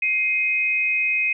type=tone pair together; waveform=sine; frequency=2117 / 2518 Hz; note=C7 / D#7; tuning=+20 / +20 cents; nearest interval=minor third; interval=300 cents; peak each=-26 / -19 dBFS; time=0.02-1.33 s; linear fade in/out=5 ms; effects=none